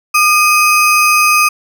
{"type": "ring-modulated tone", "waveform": "square", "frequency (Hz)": 1864.7, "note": "A#6", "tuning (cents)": 0, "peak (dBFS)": -5, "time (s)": [0.14, 1.49], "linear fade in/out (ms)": 10, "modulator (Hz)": 651, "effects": []}